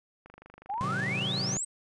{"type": "click train", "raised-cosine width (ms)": 0.5, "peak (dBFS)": -34, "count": 22, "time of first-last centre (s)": [0.26, 1.1], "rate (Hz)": 25}
{"type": "exponential sweep", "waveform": "sine", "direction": "up", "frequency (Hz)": [752, 8372], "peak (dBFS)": -30, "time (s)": [0.69, 1.65], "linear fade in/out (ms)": 10}
{"type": "chord", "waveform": "40% pulse", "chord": "A diminished seventh", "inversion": "none", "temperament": "just", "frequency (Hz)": [110, 132, 158.4, 190.08], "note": ["A2", "C3", "Eb3", "Gb3"], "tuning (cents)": [0, 16, 31, 47], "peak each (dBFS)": [-39, -35, -39, -35], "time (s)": [0.81, 1.57], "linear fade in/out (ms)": 0}
{"effects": ["resampled to 22050 Hz"]}